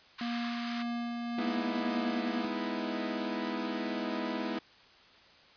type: high-pass noise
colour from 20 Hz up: pink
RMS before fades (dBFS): -41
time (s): 0.18-0.83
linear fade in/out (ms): 10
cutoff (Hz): 1000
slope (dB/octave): 96
type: tone with tremolo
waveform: square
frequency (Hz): 236.8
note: A#3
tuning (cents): +27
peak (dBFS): -33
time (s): 0.21-2.45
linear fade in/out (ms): 2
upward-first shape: sine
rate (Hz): 1.8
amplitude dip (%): 25
type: chord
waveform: sawtooth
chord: E major seventh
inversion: first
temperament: equal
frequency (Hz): 207.7 / 246.9 / 311.1 / 329.6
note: G#3 / B3 / D#4 / E4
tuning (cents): 0 / 0 / 0 / 0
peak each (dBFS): -35 / -33 / -36 / -34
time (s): 1.38-4.59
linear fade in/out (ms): 5
effects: white hiss -58 dBFS RMS until 5.56 s + resampled to 11025 Hz

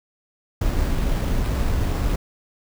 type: noise with sample-and-hold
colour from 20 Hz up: brown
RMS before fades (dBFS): -21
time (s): 0.61-2.16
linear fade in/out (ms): 5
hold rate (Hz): 6300
effects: none

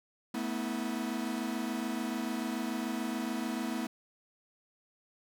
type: chord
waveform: 45% pulse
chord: A suspended second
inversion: none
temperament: equal with one note detuned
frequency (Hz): 220 / 246.9 / 322.8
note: A3 / B3 / E4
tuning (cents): 0 / 0 / -36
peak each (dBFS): -37 / -36 / -39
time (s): 0.34-3.87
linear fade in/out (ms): 5
effects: none

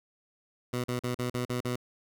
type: tone bursts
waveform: 15% pulse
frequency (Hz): 123.47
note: B2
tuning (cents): 0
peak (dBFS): -23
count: 7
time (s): 0.73-1.758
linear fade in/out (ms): 5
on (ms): 110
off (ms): 43
effects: none

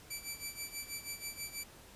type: tone with tremolo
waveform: 10% pulse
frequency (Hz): 2324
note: D7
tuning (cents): -19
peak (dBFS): -29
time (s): 0.1-1.64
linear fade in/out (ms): 10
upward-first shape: sine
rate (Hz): 6.2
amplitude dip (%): 80
effects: pink hiss -56 dBFS RMS until 1.95 s + resampled to 32000 Hz

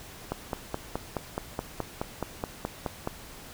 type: click train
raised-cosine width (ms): 1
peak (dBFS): -15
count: 14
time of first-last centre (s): 0.32-3.074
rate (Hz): 4.72
effects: pink hiss -46 dBFS RMS until 3.53 s

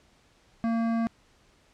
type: tone with hard clipping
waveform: triangle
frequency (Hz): 228.9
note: A#3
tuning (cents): -31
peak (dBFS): -26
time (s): 0.64-1.07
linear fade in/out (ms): 0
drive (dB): 17
effects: pink hiss -62 dBFS RMS until 1.73 s + low-pass 7000 Hz 12 dB/octave

